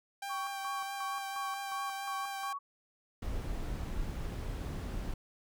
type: tone with vibrato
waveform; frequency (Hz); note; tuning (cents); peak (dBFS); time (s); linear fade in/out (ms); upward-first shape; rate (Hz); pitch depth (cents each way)
sawtooth; 789; G5; +11; -34; 0.22-2.53; 5; triangle; 4.5; 19
type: tone with tremolo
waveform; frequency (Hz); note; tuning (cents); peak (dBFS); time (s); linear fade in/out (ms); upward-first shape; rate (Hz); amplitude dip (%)
sine; 1119; C#6; +16; -36; 0.29-2.59; 20; square; 2.8; 70
type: noise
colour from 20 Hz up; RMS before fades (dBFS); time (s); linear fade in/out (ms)
brown; -37; 3.22-5.14; 5
effects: none